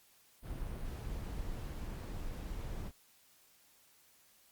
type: noise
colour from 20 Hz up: brown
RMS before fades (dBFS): -41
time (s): 0.42-2.92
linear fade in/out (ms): 50
effects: white hiss -66 dBFS RMS until 4.51 s + Opus 48 kbps